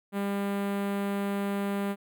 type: tone with notch filter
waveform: sawtooth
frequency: 200 Hz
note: G3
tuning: 35 cents sharp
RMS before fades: -30 dBFS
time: 0.12-1.96 s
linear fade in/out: 50 ms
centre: 5500 Hz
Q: 0.51
effects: none